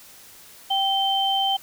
sine tone pair together, 780 / 3108 Hz, G5 / G7, -9 / -16 cents, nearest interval 2 octaves, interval 2393 cents, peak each -22 dBFS, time 0.7-1.57 s, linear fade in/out 10 ms, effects white hiss -47 dBFS RMS until 1.62 s

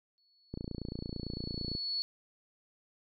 sine tone with exponential growth, 4404 Hz, C#8, 12 cents flat, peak -30 dBFS, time 0.18-2.02 s, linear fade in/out 0 ms, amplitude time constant 400 ms
click train, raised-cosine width 3 ms, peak -25 dBFS, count 36, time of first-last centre 0.54-1.751 s, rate 28.9 Hz
effects none

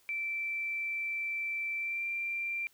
sine tone with pitch glide, 2335 to 2365 Hz, D7 to D7, -11 to +12 cents, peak -32 dBFS, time 0.09-2.67 s, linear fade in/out 0 ms, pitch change +23 cents, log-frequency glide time 1.77-2.06 s, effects white hiss -66 dBFS RMS until 2.73 s

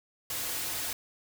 white noise with comb filter, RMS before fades -34 dBFS, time 0.3-0.93 s, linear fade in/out 2 ms, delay 5.1 ms, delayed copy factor -0.55, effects none

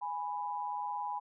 sine tone pair together, 828 / 989.8 Hz, G#5 / B5, -5 / +4 cents, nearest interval minor third, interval 309 cents, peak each -37 / -37 dBFS, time 0.01-1.2 s, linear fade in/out 20 ms, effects none

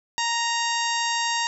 harmonic tone, 932.3 Hz, A#5, in tune, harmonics 1 / 2 / 3 / 4 / 5 / 6 / 7 / 8, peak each -26 / -29 / -31 / -32 / -33 / -34 / -34 / -35 dBFS, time 0.18-1.47 s, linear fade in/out 0 ms, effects none

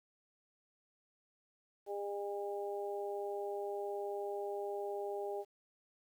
harmonic tone, 202.1 Hz, G#3, 47 cents flat, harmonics 2 / 3 / 4, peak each -39 / -44 / -44 dBFS, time 1.86-5.45 s, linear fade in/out 50 ms, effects 11-bit

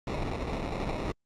pink noise with sample-and-hold, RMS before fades -32 dBFS, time 0.07-1.12 s, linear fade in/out 2 ms, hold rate 1575 Hz, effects low-pass 5000 Hz 12 dB/octave + Opus 48 kbps

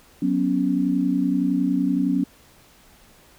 sine chord, F# suspended fourth, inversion none, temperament just, 185 / 246.7 / 277.5 Hz, F#3 / B3 / C#4, 0 / -2 / +2 cents, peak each -24 / -24 / -21 dBFS, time 0.22-2.24 s, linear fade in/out 5 ms, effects pink hiss -53 dBFS RMS until 3.38 s

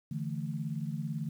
sine chord, D suspended second, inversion none, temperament equal, 146.83 / 164.81 / 220 Hz, D3 / E3 / A3, 0 / 0 / 0 cents, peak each -36 / -37 / -39 dBFS, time 0.11-1.29 s, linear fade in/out 5 ms, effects 10-bit

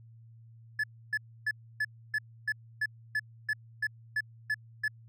triangle tone bursts, 1722 Hz, A6, 38 cents flat, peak -25 dBFS, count 13, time 0.79-4.881 s, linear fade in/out 5 ms, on 47 ms, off 290 ms, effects added 114 Hz sine -51 dBFS peak until 5.08 s

